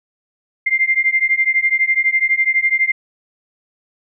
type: beating tone pair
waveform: sine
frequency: 2093 / 2105 Hz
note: C7 / C7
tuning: 0 / +10 cents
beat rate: 12 Hz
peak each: -16 dBFS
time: 0.66-2.92 s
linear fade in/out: 10 ms
effects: none